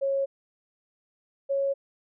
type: tone pair in turn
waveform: sine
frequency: 548 / 551.8 Hz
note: C#5 / C#5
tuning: -20 / -8 cents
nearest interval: unison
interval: 12 cents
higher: second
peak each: -23 dBFS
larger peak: neither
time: 0.01-0.26 / 1.49-1.74 s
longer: neither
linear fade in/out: 20 ms
effects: none